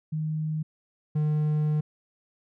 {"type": "tone pair in turn", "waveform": ["sine", "triangle"], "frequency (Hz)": [155.56, 151.74], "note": ["D#3", "D#3"], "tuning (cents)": [0, -43], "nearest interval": "unison", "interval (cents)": 43, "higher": "first", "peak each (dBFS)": [-26, -20], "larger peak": "second", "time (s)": [[0.12, 0.63], [1.15, 1.81]], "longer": "second", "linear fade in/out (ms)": 10, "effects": []}